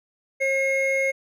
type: tone pair together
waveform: triangle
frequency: 538.5 / 2154 Hz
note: C5 / C7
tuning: +50 / +50 cents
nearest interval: 2 octaves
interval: 2400 cents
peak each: -21 dBFS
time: 0.4-1.12 s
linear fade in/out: 20 ms
effects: none